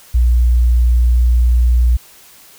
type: tone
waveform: sine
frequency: 60.1 Hz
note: B1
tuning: 46 cents flat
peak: -8 dBFS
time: 0.14-1.97 s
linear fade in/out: 10 ms
effects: white hiss -43 dBFS RMS until 2.58 s